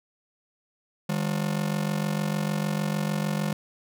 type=ring-modulated tone; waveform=45% pulse; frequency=178.7 Hz; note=F3; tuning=40 cents sharp; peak=-22 dBFS; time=1.09-3.53 s; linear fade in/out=2 ms; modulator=23.3 Hz; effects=none